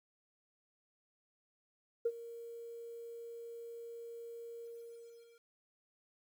sine tone with ADSR envelope, 466.1 Hz, A#4, in tune, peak -27 dBFS, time 2.05-5.45 s, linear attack 8 ms, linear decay 52 ms, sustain -18 dB, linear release 810 ms, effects tanh soft clip ceiling -24 dBFS + 11-bit

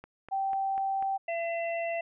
click train, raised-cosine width 0.5 ms, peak -30 dBFS, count 5, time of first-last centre 0.04-1.025 s, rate 4.06 Hz
sine tone, 778 Hz, G5, 13 cents flat, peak -27 dBFS, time 0.31-1.18 s, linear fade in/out 20 ms
harmonic tone, 674 Hz, E5, 38 cents sharp, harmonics 1 / 3 / 4, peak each -30 / -39 / -39 dBFS, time 1.28-2.01 s, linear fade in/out 5 ms
effects none

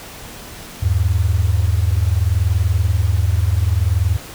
sine tone pair together, 80.1 / 100.73 Hz, E2 / G2, -49 / +48 cents, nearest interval major third, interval 397 cents, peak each -16 dBFS, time 0.82-4.17 s, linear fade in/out 10 ms, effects pink hiss -35 dBFS RMS until 4.34 s

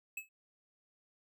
square tone with exponential decay, 2590 Hz, E7, 31 cents flat, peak -36 dBFS, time 0.17-0.29 s, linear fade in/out 5 ms, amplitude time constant 25 ms, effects none

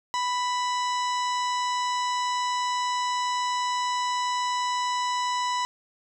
harmonic tone with a mistuned harmonic, 989 Hz, B5, 2 cents sharp, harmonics 1 / 2 / 3 / 4 / 5 / 6 / 7 / 8, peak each -25 / -35 / -38 / -37 / -39 / -44 / -43 / -44 dBFS, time 0.14-5.65 s, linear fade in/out 0 ms, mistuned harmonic 5, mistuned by +87 cents, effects 10-bit

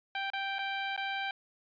15% pulse tone with dropouts, 784 Hz, G5, in tune, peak -26 dBFS, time 0.15-1.31 s, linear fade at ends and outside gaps 2 ms, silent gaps 0.302-0.334 / 0.585-0.59 / 0.964-0.976 s, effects resampled to 11025 Hz

